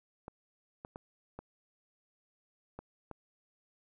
clicks, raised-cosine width 1 ms, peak -29 dBFS, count 6, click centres 0.281 / 0.849 / 0.959 / 1.39 / 2.79 / 3.113 s, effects none

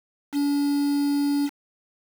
triangle tone with quantisation, 285.9 Hz, D4, 46 cents flat, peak -18 dBFS, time 0.32-1.5 s, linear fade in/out 50 ms, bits 6, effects none

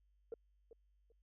sine tone with echo, 458.8 Hz, A#4, 28 cents flat, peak -40 dBFS, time 0.32-0.34 s, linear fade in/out 2 ms, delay 390 ms, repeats 2, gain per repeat -13 dB, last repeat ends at 1.12 s, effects tanh soft clip ceiling -37 dBFS + added 50 Hz sine -70 dBFS peak until 1.22 s

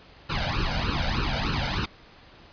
pink noise with flanger, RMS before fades -26 dBFS, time 0.29-1.86 s, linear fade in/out 10 ms, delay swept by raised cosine 0.71 to 1.37 ms, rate 3.3 Hz, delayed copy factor +0.95, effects pink hiss -51 dBFS RMS until 2.52 s + resampled to 11025 Hz

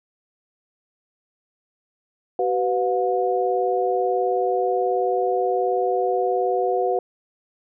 sine tone cluster, 379.7 / 498.3 / 718 Hz, F#4 / B4 / F5, +45 / +15 / +48 cents, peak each -23 dBFS, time 2.39-6.99 s, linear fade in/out 2 ms, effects none

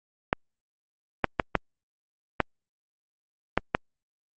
clicks, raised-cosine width 0.5 ms, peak -5 dBFS, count 7, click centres 0.329 / 1.243 / 1.398 / 1.553 / 2.403 / 3.576 / 3.749 s, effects Opus 48 kbps

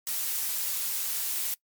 blue noise, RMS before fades -30 dBFS, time 0.07-1.54 s, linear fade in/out 0 ms, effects noise-tail reverb RT60 0.1 s tail -23 dB re dry + MP3 96 kbps

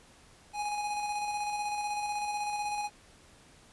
square tone with tremolo, 830.6 Hz, G#5, in tune, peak -31 dBFS, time 0.53-2.9 s, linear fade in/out 50 ms, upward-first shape square, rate 16 Hz, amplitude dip 30%, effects pink hiss -58 dBFS RMS until 3.72 s + resampled to 24000 Hz

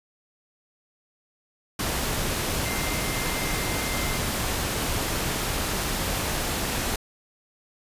sine tone in noise, 2093 Hz, C7, in tune, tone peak -35 dBFS, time 2.65-4.18 s, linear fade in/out 5 ms, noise pink, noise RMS -27 dBFS, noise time 1.79-6.96 s, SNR -11 dB, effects resampled to 32000 Hz

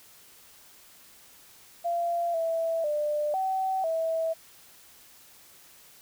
sine tone with pitch steps, 687 / 658 / 596 / 762 / 651 Hz, F5 / E5 / D5 / G5 / E5, -29 / -3 / +25 / -49 / -22 cents, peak -25 dBFS, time 1.84-4.34 s, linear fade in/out 20 ms, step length 500 ms, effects white hiss -54 dBFS RMS until 6.01 s

